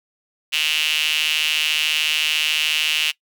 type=tone with high-pass filter; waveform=sawtooth; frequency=153.8 Hz; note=D#3; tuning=20 cents flat; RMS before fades=-20 dBFS; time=0.52-3.12 s; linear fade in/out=20 ms; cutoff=2800 Hz; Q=6.1; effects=noise-tail reverb RT60 0.1 s tail -21 dB re dry